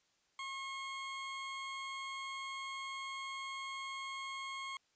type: tone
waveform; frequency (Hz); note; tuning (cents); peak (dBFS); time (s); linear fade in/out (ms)
20% pulse; 1082; C#6; -42; -36; 0.39-4.77; 2
effects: white hiss -75 dBFS RMS until 4.95 s + resampled to 16000 Hz